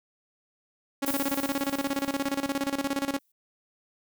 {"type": "tone with tremolo", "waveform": "sawtooth", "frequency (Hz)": 277.2, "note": "C#4", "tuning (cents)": 0, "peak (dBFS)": -21, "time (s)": [1.02, 3.19], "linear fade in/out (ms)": 10, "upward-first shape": "square", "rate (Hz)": 17, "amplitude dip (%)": 80}
{"type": "noise with exponential decay", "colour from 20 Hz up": "violet", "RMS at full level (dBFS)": -31, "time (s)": [1.06, 3.32], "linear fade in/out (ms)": 5, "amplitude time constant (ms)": 490}
{"effects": []}